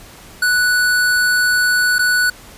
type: tone with dropouts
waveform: square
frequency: 1480 Hz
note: F#6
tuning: in tune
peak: -13 dBFS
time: 0.42-2.3 s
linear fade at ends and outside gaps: 5 ms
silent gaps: 1.984-1.991 s
effects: pink hiss -40 dBFS RMS until 2.57 s + resampled to 32000 Hz